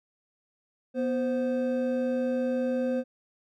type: tone pair together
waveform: triangle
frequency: 245.4 / 520 Hz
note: B3 / C5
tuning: -11 / -11 cents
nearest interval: octave + minor second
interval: 1300 cents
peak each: -26 / -26 dBFS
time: 0.94-3.04 s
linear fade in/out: 50 ms
effects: none